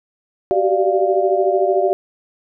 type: tone cluster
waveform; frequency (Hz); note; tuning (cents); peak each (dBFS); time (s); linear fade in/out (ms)
sine; 376.8 / 390.2 / 589 / 694; F#4 / G4 / D5 / F5; +32 / -8 / +5 / -11; -19; 0.51-1.93; 0
effects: none